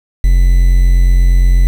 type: tone with quantisation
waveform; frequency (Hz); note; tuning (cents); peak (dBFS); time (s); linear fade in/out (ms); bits
triangle; 44.25; F1; +23; -3; 0.24-1.67; 0; 5
effects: none